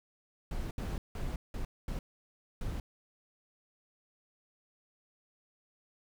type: noise bursts at uneven times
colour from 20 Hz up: brown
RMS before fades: -36 dBFS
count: 6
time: 0.51-0.71 / 0.78-0.98 / 1.15-1.36 / 1.54-1.65 / 1.88-1.99 / 2.61-2.8 s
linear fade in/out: 2 ms
effects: none